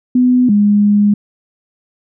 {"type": "tone pair in turn", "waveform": "sine", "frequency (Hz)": [250, 205.9], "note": ["B3", "G#3"], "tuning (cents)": [21, -15], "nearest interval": "minor third", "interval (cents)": 336, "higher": "first", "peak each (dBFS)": -7, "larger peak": "neither", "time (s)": [[0.15, 0.49], [0.49, 1.14]], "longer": "second", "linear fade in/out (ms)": 5, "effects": []}